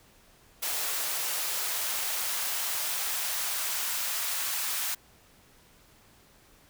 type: noise with high-pass filter sweep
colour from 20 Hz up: white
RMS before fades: -31 dBFS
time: 0.62-4.95 s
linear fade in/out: 10 ms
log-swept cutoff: 530 to 990 Hz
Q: 0.88
effects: pink hiss -59 dBFS RMS until 6.69 s